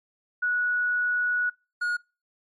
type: tone pair in turn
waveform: sine / triangle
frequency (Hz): 1466 / 1444.1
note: F#6 / F#6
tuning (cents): -16 / -42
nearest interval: unison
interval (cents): 26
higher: first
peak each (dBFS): -22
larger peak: neither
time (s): 0.42-1.5 / 1.81-1.97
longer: first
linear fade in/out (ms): 10
effects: noise-tail reverb RT60 0.3 s tail -25 dB re dry + MP3 48 kbps